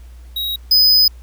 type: tone pair in turn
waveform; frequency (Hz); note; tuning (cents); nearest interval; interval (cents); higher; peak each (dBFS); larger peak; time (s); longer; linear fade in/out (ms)
square; 3817 / 5013; A#7 / D#8; +40 / +12; perfect fourth; 472; second; -20 / -9; second; 0.36-0.56 / 0.71-1.08; second; 5
effects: added 60 Hz sine -35 dBFS peak until 1.22 s + pink hiss -53 dBFS RMS until 1.22 s